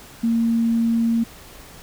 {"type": "tone", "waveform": "sine", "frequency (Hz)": 230, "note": "A#3", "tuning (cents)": -23, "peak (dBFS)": -16, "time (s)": [0.23, 1.24], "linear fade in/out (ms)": 10, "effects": ["pink hiss -43 dBFS RMS until 1.82 s"]}